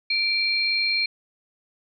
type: tone pair together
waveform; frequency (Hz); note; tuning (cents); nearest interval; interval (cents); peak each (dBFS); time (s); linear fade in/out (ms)
sine; 2349 / 4212; D7 / C8; 0 / +11; minor seventh; 1011; -23; 0.1-1.06; 5
effects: none